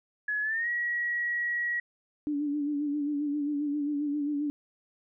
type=tone with pitch glide; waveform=sine; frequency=1695 to 1913.6 Hz; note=G#6 to A#6; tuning=+35 to +45 cents; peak=-27 dBFS; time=0.28-1.8 s; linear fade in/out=5 ms; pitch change=+210 cents; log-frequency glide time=0.42-0.69 s
type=tone with vibrato; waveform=sine; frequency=291.6 Hz; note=D4; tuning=12 cents flat; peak=-27 dBFS; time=2.27-4.5 s; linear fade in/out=0 ms; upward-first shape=sine; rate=7.5 Hz; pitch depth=46 cents each way
effects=none